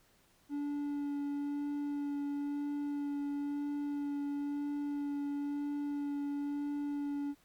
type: tone with vibrato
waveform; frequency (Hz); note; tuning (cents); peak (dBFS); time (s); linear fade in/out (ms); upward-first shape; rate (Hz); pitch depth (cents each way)
triangle; 287.5; D4; -37; -32; 0.49-7.35; 50; sine; 1; 11
effects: pink hiss -68 dBFS RMS until 7.44 s